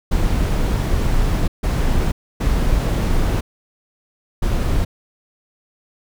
brown noise bursts at uneven times, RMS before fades -17 dBFS, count 4, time 0.11-1.48 / 1.63-2.12 / 2.4-3.41 / 4.42-4.85 s, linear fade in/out 10 ms, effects none

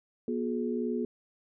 sine tone cluster, 240.7 / 361.2 / 424.1 Hz, B3 / F#4 / G#4, -44 / -42 / +36 cents, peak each -31 / -35 / -34 dBFS, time 0.28-1.05 s, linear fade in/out 2 ms, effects none

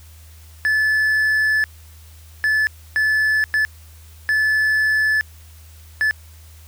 triangle tone bursts at uneven times, 1734 Hz, A6, 26 cents flat, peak -13 dBFS, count 6, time 0.65-1.64 / 2.44-2.67 / 2.96-3.44 / 3.54-3.65 / 4.29-5.21 / 6.01-6.11 s, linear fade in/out 0 ms, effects added 79 Hz sine -41 dBFS peak until 6.67 s + white hiss -50 dBFS RMS until 6.67 s

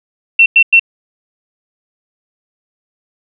sine tone bursts, 2707 Hz, E7, 45 cents sharp, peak -3 dBFS, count 3, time 0.39-0.796 s, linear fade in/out 5 ms, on 70 ms, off 98 ms, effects none

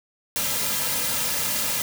white noise with comb filter, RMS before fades -25 dBFS, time 0.36-1.82 s, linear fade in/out 0 ms, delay 2.7 ms, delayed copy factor -0.7, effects none

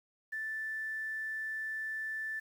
sine tone with quantisation, 1760 Hz, A6, in tune, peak -35 dBFS, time 0.32-2.4 s, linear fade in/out 10 ms, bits 10, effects none

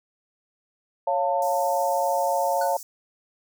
sine chord, Db augmented, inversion none, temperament equal with one note detuned, 554.4 / 698.5 / 893.3 Hz, Db5 / F5 / A5, 0 / 0 / +26 cents, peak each -25 dBFS, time 1.07-2.77 s, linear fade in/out 5 ms
pink high-pass noise, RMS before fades -40 dBFS, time 1.42-2.83 s, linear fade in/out 2 ms, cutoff 5400 Hz, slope 48 dB/octave
square tone with exponential decay, 1480 Hz, F#6, in tune, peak -31 dBFS, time 2.61-2.79 s, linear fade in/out 5 ms, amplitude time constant 37 ms
effects none

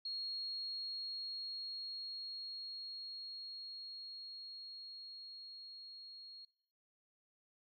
sine tone with level ramp, 4290 Hz, C8, 42 cents sharp, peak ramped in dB -39 to -51 dBFS, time 0.05-6.45 s, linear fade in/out 5 ms, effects noise-tail reverb RT60 0.6 s tail -19 dB re dry

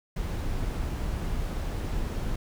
brown noise, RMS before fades -30 dBFS, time 0.16-2.36 s, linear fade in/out 5 ms, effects none

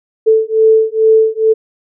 sine beating tone pair, 440 / 442.3 Hz, A4 / A4, 0 / +9 cents, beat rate 2.3 Hz, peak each -10 dBFS, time 0.26-1.54 s, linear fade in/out 20 ms, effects none

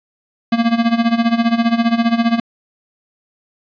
square tone with tremolo, 231.9 Hz, A#3, 9 cents flat, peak -10 dBFS, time 0.52-2.4 s, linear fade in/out 5 ms, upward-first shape sine, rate 15 Hz, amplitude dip 80%, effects resampled to 11025 Hz + 8-bit

